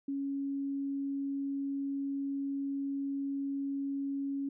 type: tone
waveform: sine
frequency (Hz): 277.2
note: C#4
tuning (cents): 0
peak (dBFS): -32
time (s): 0.08-4.49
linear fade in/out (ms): 5
effects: none